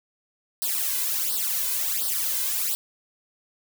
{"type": "noise with flanger", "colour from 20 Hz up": "blue", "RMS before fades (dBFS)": -26, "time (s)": [0.62, 2.75], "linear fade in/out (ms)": 0, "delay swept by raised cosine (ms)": [0.21, 2.01], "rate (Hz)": 1.4, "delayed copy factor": 1, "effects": []}